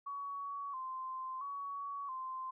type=tone with vibrato; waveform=sine; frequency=1082 Hz; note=C#6; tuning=42 cents flat; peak=-39 dBFS; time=0.06-2.51 s; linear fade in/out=10 ms; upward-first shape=square; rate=0.74 Hz; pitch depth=67 cents each way; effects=none